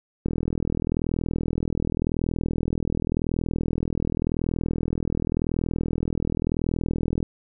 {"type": "click train", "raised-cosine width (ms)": 3, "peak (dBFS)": -12, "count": 286, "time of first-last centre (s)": [0.26, 7.228], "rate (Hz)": 40.9, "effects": []}